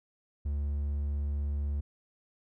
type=tone; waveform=triangle; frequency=72 Hz; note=D2; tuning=34 cents flat; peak=-27 dBFS; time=0.45-1.81 s; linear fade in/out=10 ms; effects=none